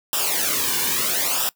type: noise with flanger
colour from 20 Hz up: white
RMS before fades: -22 dBFS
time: 0.13-1.49 s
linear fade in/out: 0 ms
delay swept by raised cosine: 0.46 to 1.56 ms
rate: 0.76 Hz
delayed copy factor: -0.8
effects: noise-tail reverb RT60 0.1 s tail -21 dB re dry